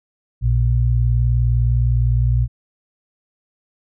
sine tone pair together, 59.6 / 119.2 Hz, A#1 / A#2, +39 / +39 cents, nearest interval octave, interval 1200 cents, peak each -16 dBFS, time 0.41-2.48 s, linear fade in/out 50 ms, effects none

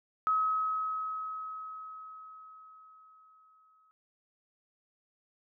sine tone with exponential decay, 1278 Hz, D#6, 46 cents sharp, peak -24 dBFS, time 0.27-3.91 s, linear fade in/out 0 ms, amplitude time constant 790 ms, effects none

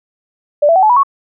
sine tone with pitch steps, 587.3 / 666.9 / 757.2 / 859.9 / 976.4 / 1108.7 Hz, D5 / E5 / F#5 / A5 / B5 / C#6, 0 / +20 / +40 / -40 / -20 / 0 cents, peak -6 dBFS, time 0.62-1.034 s, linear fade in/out 10 ms, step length 69 ms, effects none

